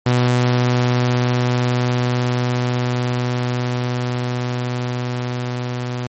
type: tone with level ramp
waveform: sawtooth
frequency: 123.47 Hz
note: B2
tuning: in tune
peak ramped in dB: -9 to -18 dBFS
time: 0.06-6.07 s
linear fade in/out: 5 ms
effects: low-pass 7000 Hz 12 dB/octave + MP3 32 kbps